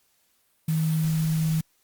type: tone in noise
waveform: sine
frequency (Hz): 158.9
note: D#3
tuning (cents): +37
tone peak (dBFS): -21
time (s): 0.68-1.61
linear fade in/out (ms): 5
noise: white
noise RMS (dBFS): -39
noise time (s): 0.68-1.61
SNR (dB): +15
effects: white hiss -67 dBFS RMS until 1.83 s + Opus 48 kbps